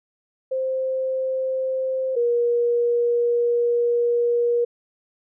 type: tone pair in turn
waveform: sine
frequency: 523.3 / 476.4 Hz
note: C5 / A#4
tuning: 0 / +38 cents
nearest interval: major second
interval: 162 cents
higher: first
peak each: -21 / -17 dBFS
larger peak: second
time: 0.51-2.16 / 2.16-4.65 s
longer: second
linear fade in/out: 10 ms
effects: none